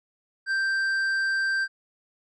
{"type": "tone with tanh clipping", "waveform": "triangle", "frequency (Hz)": 1570, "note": "G6", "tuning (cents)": 2, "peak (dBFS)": -24, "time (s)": [0.46, 1.68], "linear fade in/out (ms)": 50, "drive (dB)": 11, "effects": []}